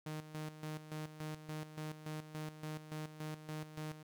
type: tone with tremolo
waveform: sawtooth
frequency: 154.4 Hz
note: D#3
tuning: 13 cents flat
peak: -37 dBFS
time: 0.06-4.03 s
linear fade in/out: 5 ms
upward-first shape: square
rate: 3.5 Hz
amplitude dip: 70%
effects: none